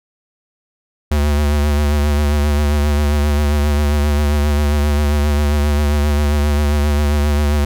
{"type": "tone with vibrato", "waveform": "square", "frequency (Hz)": 73.42, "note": "D2", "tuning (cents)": 0, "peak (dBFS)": -13, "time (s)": [1.11, 7.65], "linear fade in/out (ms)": 5, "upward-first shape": "triangle", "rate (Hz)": 7.5, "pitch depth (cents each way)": 46, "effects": []}